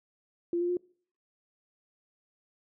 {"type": "tone with pitch steps", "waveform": "sine", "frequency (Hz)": [344.7, 350.3, 356], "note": ["F4", "F4", "F4"], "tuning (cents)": [-23, 5, 33], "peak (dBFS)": -26, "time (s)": [0.53, 0.77], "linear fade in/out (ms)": 2, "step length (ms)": 80, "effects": ["noise-tail reverb RT60 0.5 s tail -24 dB re dry"]}